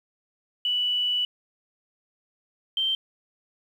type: tone pair in turn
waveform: sine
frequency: 2960 / 3133 Hz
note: F#7 / G7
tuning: 0 / -2 cents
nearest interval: minor second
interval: 98 cents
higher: second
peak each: -22 dBFS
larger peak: neither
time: 0.65-1.25 / 2.77-2.95 s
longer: first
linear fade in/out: 2 ms
effects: 9-bit